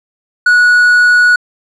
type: tone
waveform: triangle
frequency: 1464 Hz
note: F#6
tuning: 19 cents flat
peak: -3 dBFS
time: 0.46-1.36 s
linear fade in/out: 5 ms
effects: resampled to 24000 Hz